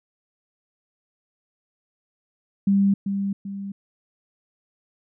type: tone with echo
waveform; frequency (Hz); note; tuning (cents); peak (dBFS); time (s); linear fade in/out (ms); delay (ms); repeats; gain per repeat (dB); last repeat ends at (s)
sine; 197.9; G3; +17; -15; 2.67-2.94; 5; 390; 2; -7; 3.72
effects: none